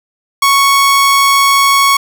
sawtooth tone, 1108.7 Hz, C#6, in tune, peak -3 dBFS, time 0.42-1.97 s, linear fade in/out 5 ms, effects none

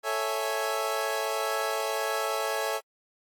25% pulse chord, A major seventh, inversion none, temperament equal, 440 / 554.4 / 659.3 / 830.6 Hz, A4 / C#5 / E5 / G#5, 0 / 0 / 0 / 0 cents, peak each -29 / -29 / -29 / -31 dBFS, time 0.03-2.81 s, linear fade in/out 50 ms, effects AAC 64 kbps

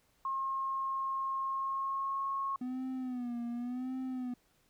sine tone with pitch glide, 1074 to 1090.9 Hz, C6 to C#6, +45 to -28 cents, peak -32 dBFS, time 0.25-2.56 s, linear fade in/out 2 ms, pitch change +27 cents, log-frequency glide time 1.45-2.25 s
triangle tone with vibrato, 248.1 Hz, B3, 8 cents sharp, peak -33 dBFS, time 2.61-4.34 s, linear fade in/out 5 ms, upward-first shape sine, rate 0.9 Hz, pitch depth 82 cents each way
effects pink hiss -71 dBFS RMS until 4.69 s

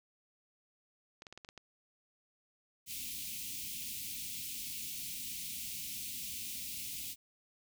clicks, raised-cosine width 0.2 ms, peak -31 dBFS, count 7, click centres 1.221 / 1.268 / 1.326 / 1.376 / 1.448 / 1.489 / 1.577 s
white band-stop noise, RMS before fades -42 dBFS, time 2.86-7.16 s, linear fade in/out 50 ms, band 290 to 2300 Hz, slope 48 dB/octave
effects none

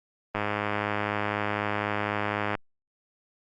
click train, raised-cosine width 0.5 ms, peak -12 dBFS, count 230, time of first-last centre 0.35-2.552 s, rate 104 Hz, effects Opus 32 kbps

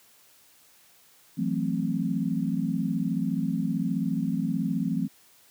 sine chord, F# half-diminished seventh, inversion third, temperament equal with one note detuned, 166.15 / 185 / 220 / 261.6 Hz, E3 / F#3 / A3 / C4, +14 / 0 / 0 / 0 cents, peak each -30 dBFS, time 1.37-5.08 s, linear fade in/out 20 ms, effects white hiss -58 dBFS RMS until 5.5 s + high-pass 80 Hz 12 dB/octave

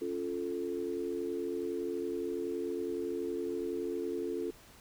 sine chord, Db augmented, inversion none, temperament equal with one note detuned, 277.2 / 349.2 / 438.7 Hz, Db4 / F4 / A4, 0 / 0 / -5 cents, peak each -40 / -36 / -37 dBFS, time 0.01-4.51 s, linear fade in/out 10 ms, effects pink hiss -57 dBFS RMS until 4.8 s

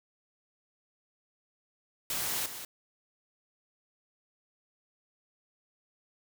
white noise with echo, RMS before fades -33 dBFS, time 2.1-2.46 s, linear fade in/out 2 ms, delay 190 ms, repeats 1, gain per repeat -9 dB, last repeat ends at 2.65 s, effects none

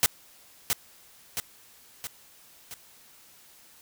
white noise with echo, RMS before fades -20 dBFS, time 0.03-0.06 s, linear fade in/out 0 ms, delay 670 ms, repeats 4, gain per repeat -5 dB, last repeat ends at 2.74 s, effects white hiss -55 dBFS RMS until 3.81 s

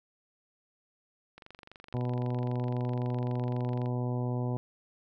click train, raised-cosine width 0.3 ms, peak -32 dBFS, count 60, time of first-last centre 1.38-3.859 s, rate 23.8 Hz
harmonic tone, 123.47 Hz, B2, in tune, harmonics 1 / 2 / 3 / 4 / 5 / 6 / 7 / 8, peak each -30 / -36 / -40 / -42 / -44 / -46 / -47 / -48 dBFS, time 1.94-4.57 s, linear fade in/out 0 ms
effects none

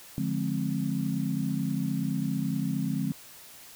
sine chord, D half-diminished seventh, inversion none, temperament just, 146.83 / 176.2 / 211.4 / 264.3 Hz, D3 / F3 / Ab3 / C4, 0 / +16 / +31 / +18 cents, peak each -32 dBFS, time 0.18-3.12 s, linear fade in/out 0 ms, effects white hiss -49 dBFS RMS until 3.75 s

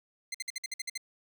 15% pulse tone bursts, 2080 Hz, C7, 11 cents flat, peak -27 dBFS, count 9, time 0.32-0.977 s, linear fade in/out 5 ms, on 25 ms, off 54 ms, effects none

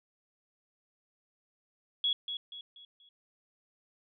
sine tone with echo, 3350 Hz, G#7, 14 cents sharp, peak -26 dBFS, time 2.04-2.13 s, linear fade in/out 2 ms, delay 240 ms, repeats 4, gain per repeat -8 dB, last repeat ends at 3.09 s, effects none

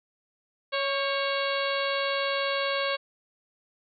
harmonic tone with a mistuned harmonic, 554.4 Hz, C#5, in tune, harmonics 1 / 2 / 3 / 4 / 5 / 6 / 7 / 8, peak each -29 / -32 / -34 / -35 / -36 / -37 / -37 / -38 dBFS, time 0.72-2.97 s, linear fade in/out 20 ms, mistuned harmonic 3, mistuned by -54 cents, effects none

